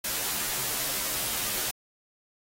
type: noise with comb filter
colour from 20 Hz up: white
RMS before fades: -30 dBFS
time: 0.04-1.71 s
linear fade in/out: 5 ms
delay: 12 ms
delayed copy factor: -0.95
effects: AAC 48 kbps